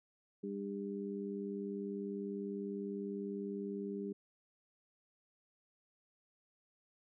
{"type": "harmonic tone", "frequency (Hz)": 100, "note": "G2", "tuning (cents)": 35, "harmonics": [2, 3, 4], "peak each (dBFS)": [-41, -46, -42], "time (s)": [0.43, 4.13], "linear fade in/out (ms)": 10, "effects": []}